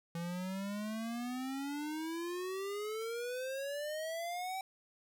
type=exponential sweep; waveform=square; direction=up; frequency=167.2 to 773 Hz; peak=-38 dBFS; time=0.15-4.61 s; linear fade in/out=2 ms; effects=12-bit